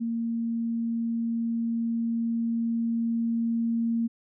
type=tone with level ramp; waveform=sine; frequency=230.6 Hz; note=A#3; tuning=19 cents flat; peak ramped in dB=-26 to -23 dBFS; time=0-4.08 s; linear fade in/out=20 ms; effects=none